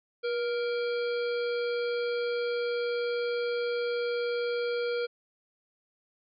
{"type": "harmonic tone with a mistuned harmonic", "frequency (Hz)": 466.8, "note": "A#4", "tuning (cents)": 2, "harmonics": [1, 3, 5, 7, 9, 10], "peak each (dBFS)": [-28, -38, -42, -45, -47, -48], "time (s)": [0.23, 5.07], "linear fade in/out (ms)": 20, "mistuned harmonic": 1, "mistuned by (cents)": 47, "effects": []}